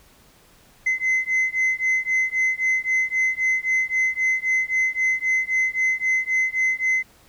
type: beating tone pair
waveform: sine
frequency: 2049 / 2052.8 Hz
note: C7 / C7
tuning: -37 / -34 cents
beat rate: 3.8 Hz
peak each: -20 dBFS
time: 0.86-7.03 s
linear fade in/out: 10 ms
effects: tanh soft clip ceiling -16 dBFS + pink hiss -54 dBFS RMS until 7.28 s